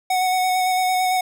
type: tone with vibrato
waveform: square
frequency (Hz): 740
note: F#5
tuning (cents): 0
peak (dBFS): -18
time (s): 0.1-1.21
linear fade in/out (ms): 5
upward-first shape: square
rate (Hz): 8.9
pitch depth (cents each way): 13
effects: none